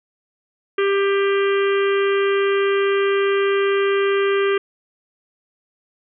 harmonic tone, 396.1 Hz, G4, 18 cents sharp, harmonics 1 / 3 / 4 / 5 / 6 / 7 / 8, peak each -16 / -26 / -28 / -30 / -32 / -33 / -34 dBFS, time 0.78-4.58 s, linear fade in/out 5 ms, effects none

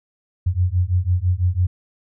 sine beating tone pair, 87.31 / 93.31 Hz, F2 / F#2, 0 / +15 cents, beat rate 6 Hz, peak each -19 dBFS, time 0.46-1.67 s, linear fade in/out 10 ms, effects none

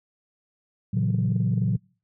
sine chord, F# dominant seventh, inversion first, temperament just, 115.62 / 138.75 / 166.5 / 185 Hz, A#2 / C#3 / E3 / F#3, -14 / +2 / +18 / 0 cents, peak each -23 / -27 / -28 / -25 dBFS, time 0.93-1.77 s, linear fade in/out 10 ms, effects noise-tail reverb RT60 0.4 s tail -26 dB re dry + tanh soft clip ceiling -14 dBFS

